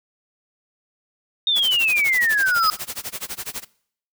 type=exponential sweep; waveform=sine; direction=down; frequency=3716 to 1244.5 Hz; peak=-16 dBFS; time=1.47-2.7 s; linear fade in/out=2 ms
type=noise with tremolo; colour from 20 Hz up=white; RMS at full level=-28 dBFS; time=1.55-3.65 s; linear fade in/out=20 ms; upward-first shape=sine; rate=12 Hz; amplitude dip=100%
type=tone with exponential growth; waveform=square; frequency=5000 Hz; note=D#8; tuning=8 cents sharp; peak=-17 dBFS; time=2.33-2.7 s; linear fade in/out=0 ms; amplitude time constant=79 ms
effects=noise-tail reverb RT60 0.6 s tail -22 dB re dry